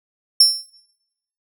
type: tone with exponential decay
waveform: 35% pulse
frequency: 5400 Hz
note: E8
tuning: 41 cents sharp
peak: -3 dBFS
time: 0.4-0.7 s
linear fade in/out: 5 ms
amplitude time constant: 65 ms
effects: noise-tail reverb RT60 0.9 s tail -21 dB re dry